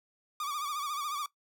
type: tone with vibrato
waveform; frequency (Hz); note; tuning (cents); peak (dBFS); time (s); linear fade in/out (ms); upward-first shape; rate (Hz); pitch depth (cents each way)
45% pulse; 1173; D6; -2; -33; 0.4-1.26; 2; sine; 14; 83
effects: noise-tail reverb RT60 0.1 s tail -17 dB re dry